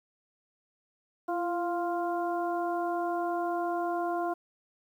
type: harmonic tone with a mistuned harmonic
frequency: 349.2 Hz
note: F4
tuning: in tune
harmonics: 1 / 2 / 3 / 4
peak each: -32 / -31 / -37 / -41 dBFS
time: 1.28-4.34 s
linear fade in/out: 10 ms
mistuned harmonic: 1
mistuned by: -39 cents
effects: 10-bit